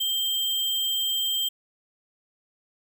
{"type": "tone with sample-and-hold", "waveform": "sine", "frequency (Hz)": 3162, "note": "G7", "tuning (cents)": 14, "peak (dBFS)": -23, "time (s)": [0, 1.49], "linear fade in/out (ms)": 10, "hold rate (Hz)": 11025, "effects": []}